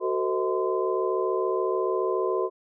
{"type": "tone cluster", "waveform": "sine", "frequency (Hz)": [373.9, 448.2, 515, 635, 1028], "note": ["F#4", "A4", "C5", "D#5", "C6"], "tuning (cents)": [18, 32, -28, 35, -31], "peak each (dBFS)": [-26, -29, -32, -33, -31], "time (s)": [0, 2.5], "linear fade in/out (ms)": 50, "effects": []}